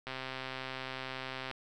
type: click train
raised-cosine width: 0.3 ms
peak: -23 dBFS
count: 190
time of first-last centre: 0.07-1.513 s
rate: 131 Hz
effects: none